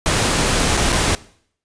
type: noise with dropouts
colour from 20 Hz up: pink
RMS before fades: -17 dBFS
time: 0.06-1.15 s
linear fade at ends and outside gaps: 0 ms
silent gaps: 0.77-0.774 / 0.921-0.926 s
effects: noise-tail reverb RT60 0.6 s tail -20 dB re dry + resampled to 22050 Hz